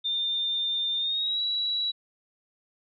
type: tone with pitch glide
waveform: sine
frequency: 3605 to 3909 Hz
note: A7 to B7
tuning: +41 to -19 cents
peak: -25 dBFS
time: 0.04-1.92 s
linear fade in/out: 20 ms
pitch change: +140 cents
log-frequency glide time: 0.97-1.41 s
effects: none